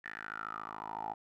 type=tone with band-pass filter sweep; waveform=10% pulse; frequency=53.9 Hz; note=A1; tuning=35 cents flat; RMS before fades=-42 dBFS; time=0.04-1.14 s; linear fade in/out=10 ms; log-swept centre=1800 to 810 Hz; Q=8.4; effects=none